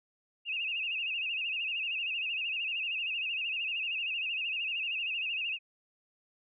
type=tone with vibrato; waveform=sine; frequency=2672 Hz; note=E7; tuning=23 cents sharp; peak=-31 dBFS; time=0.45-5.59 s; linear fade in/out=50 ms; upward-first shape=sine; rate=13 Hz; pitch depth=110 cents each way; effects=none